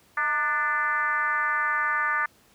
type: tone with frequency modulation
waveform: sine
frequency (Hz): 1480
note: F#6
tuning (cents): 0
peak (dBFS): -22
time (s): 0.17-2.26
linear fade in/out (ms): 5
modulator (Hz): 283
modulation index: 1.6
effects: pink hiss -59 dBFS RMS until 2.54 s + high-pass 60 Hz 12 dB/octave